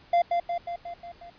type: tone with echo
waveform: triangle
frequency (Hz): 692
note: F5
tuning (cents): -16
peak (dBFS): -16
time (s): 0.13-0.22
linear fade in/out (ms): 5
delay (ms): 180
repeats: 6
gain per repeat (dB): -4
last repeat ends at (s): 1.3
effects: pink hiss -55 dBFS RMS until 1.38 s + resampled to 11025 Hz